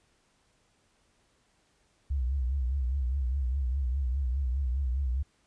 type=tone with vibrato; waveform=sine; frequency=65.41 Hz; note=C2; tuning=in tune; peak=-26 dBFS; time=2.1-5.23 s; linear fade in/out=10 ms; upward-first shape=triangle; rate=4.9 Hz; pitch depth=160 cents each way; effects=pink hiss -69 dBFS RMS until 5.46 s + resampled to 22050 Hz